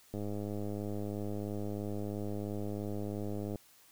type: click train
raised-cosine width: 2 ms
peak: -26 dBFS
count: 353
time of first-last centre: 0.14-3.557 s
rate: 103 Hz
effects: white hiss -62 dBFS RMS until 3.91 s